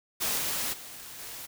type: noise with level steps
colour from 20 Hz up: white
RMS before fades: -29 / -31 / -44 / -41 dBFS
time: 0.2-1.47 s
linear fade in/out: 20 ms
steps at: 0.38 / 0.72 / 1.18 s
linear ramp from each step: 20 ms
effects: none